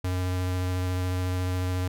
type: tone with vibrato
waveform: square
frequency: 91.3 Hz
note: F#2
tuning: 23 cents flat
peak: -26 dBFS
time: 0.04-1.88 s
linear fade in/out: 5 ms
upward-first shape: triangle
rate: 14 Hz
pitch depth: 13 cents each way
effects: none